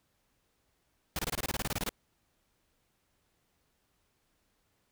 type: noise bursts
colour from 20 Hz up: pink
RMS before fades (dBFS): -33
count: 14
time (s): 1.16-1.892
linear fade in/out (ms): 2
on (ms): 30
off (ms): 24
effects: pink hiss -75 dBFS RMS until 4.91 s